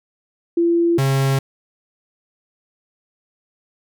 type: tone pair in turn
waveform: sine / 45% pulse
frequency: 340 / 135.59 Hz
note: F4 / C#3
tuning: -46 / -38 cents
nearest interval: octave + major third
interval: 1592 cents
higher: first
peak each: -13 / -15 dBFS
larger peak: first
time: 0.57-0.98 / 0.98-1.39 s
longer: neither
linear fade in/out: 5 ms
effects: none